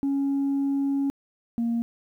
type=tone pair in turn; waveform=sine; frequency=277.2 / 233.1 Hz; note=C#4 / A#3; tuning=0 / 0 cents; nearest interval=minor third; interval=300 cents; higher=first; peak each=-20 / -21 dBFS; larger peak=first; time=0.03-1.1 / 1.58-1.82 s; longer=first; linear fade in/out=0 ms; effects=tanh soft clip ceiling -20 dBFS + 10-bit